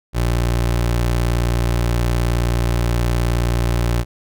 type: tone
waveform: 25% pulse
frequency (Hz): 59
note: A#1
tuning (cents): +22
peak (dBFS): -12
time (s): 0.13-4.05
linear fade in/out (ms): 50
effects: none